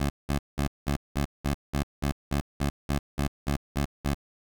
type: tone bursts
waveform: 15% pulse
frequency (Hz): 71.1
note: C#2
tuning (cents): +45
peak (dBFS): -18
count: 15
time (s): 0-4.145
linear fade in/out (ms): 5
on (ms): 99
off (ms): 190
effects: none